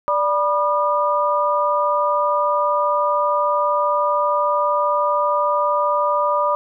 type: tone cluster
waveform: sine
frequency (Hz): 586 / 977 / 1210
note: D5 / B5 / D#6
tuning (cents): -4 / -19 / -49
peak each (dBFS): -20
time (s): 0.08-6.55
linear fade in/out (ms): 0
effects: none